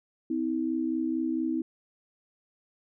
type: tone pair together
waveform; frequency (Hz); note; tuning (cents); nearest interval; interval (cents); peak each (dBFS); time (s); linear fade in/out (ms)
sine; 256.7 / 321.1; C4 / E4; -33 / -45; major third; 388; -30 / -28; 0.3-1.62; 5
effects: none